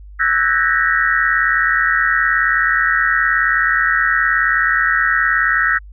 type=tone cluster; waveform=sine; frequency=1317 / 1492 / 1621 / 1834 / 1913 Hz; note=E6 / F#6 / G#6 / A#6 / A#6; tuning=-2 / +14 / -42 / -29 / +44 cents; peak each=-19 dBFS; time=0.19-5.79 s; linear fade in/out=20 ms; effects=added 50 Hz sine -34 dBFS peak until 5.92 s